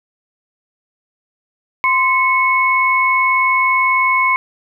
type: tone pair together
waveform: sine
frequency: 1038.3 / 2200 Hz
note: C6 / C#7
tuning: -14 / -14 cents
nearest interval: octave + minor second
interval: 1300 cents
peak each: -14 dBFS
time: 1.84-4.36 s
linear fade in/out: 0 ms
effects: 8-bit